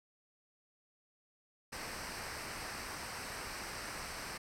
pink noise with comb filter, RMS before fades -43 dBFS, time 1.72-4.38 s, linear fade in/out 10 ms, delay 0.29 ms, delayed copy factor -0.6, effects low-pass 10000 Hz 12 dB/octave

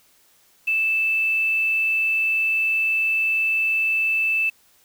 sine tone with quantisation, 2637 Hz, E7, in tune, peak -18 dBFS, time 0.67-4.5 s, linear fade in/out 10 ms, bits 7, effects white hiss -58 dBFS RMS until 4.84 s

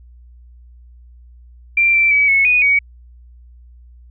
sine tone with pitch steps, 2363 / 2342 / 2281 / 2197 / 2476 / 2252 Hz, D7 / D7 / C#7 / C#7 / D#7 / C#7, +10 / -5 / +49 / -16 / -9 / +27 cents, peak -10 dBFS, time 1.77-2.79 s, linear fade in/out 5 ms, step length 170 ms, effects added 60 Hz sine -40 dBFS peak until 4.1 s

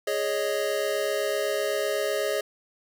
square chord, Ab suspended fourth, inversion none, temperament equal, 415.3 / 554.4 / 622.3 Hz, Ab4 / Db5 / Eb5, 0 / 0 / 0 cents, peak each -30 dBFS, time 0.07-2.41 s, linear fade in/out 5 ms, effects 9-bit

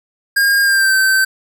square tone with pitch glide, 1617 to 1546.7 Hz, G#6 to G6, -47 to -24 cents, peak -11 dBFS, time 0.36-1.25 s, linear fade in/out 10 ms, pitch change -77 cents, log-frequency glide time 0.63-0.95 s, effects none

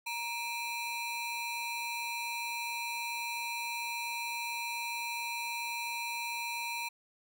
30% pulse ring-modulated tone, 1661.2 Hz, G#6, in tune, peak -29 dBFS, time 0.06-6.89 s, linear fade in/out 10 ms, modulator 724 Hz, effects none

